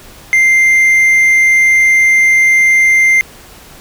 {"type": "tone", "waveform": "triangle", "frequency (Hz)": 2093, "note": "C7", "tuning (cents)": 0, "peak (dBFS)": -4, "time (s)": [0.33, 3.21], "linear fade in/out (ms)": 0, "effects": ["pink hiss -37 dBFS RMS until 3.8 s"]}